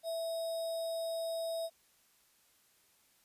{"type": "tone with sample-and-hold", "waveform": "sine", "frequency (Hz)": 659.3, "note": "E5", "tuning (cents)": 0, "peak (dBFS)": -34, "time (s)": [0.03, 1.7], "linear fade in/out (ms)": 50, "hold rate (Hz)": 4410, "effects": ["white hiss -69 dBFS RMS until 3.24 s", "resampled to 32000 Hz"]}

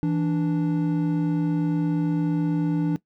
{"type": "tone pair together", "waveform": "triangle", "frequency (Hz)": [164.81, 293.7], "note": ["E3", "D4"], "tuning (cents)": [0, 0], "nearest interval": "minor seventh", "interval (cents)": 1000, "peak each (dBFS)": -21, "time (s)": [0.03, 2.96], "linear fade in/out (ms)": 0, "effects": ["noise-tail reverb RT60 0.1 s tail -18 dB re dry"]}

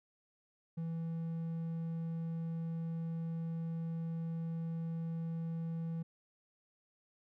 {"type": "tone", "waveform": "triangle", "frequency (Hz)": 164.81, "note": "E3", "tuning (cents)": 0, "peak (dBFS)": -34, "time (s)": [0.77, 6.03], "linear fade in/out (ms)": 10, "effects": []}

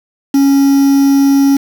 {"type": "tone with quantisation", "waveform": "triangle", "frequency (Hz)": 276.2, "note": "C#4", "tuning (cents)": -6, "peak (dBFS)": -4, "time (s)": [0.34, 1.57], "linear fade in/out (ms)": 5, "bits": 4, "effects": []}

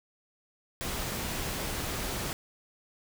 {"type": "noise", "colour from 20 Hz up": "pink", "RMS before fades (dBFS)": -34, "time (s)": [0.81, 2.33], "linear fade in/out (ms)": 0, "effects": []}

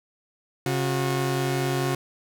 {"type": "tone pair together", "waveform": "sawtooth", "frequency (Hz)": [135.8, 362.5], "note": ["C#3", "F#4"], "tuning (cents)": [-35, -35], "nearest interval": "octave + perfect fourth", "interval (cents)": 1700, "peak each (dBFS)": [-21, -23], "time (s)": [0.66, 1.95], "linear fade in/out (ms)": 2, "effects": []}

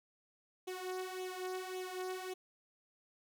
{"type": "tone with flanger", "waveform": "sawtooth", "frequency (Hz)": 370, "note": "F#4", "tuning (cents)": 0, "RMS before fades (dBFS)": -42, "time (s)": [0.67, 2.34], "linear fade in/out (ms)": 10, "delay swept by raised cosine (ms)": [0.3, 2.9], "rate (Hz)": 1.8, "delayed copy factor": 0.7, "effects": []}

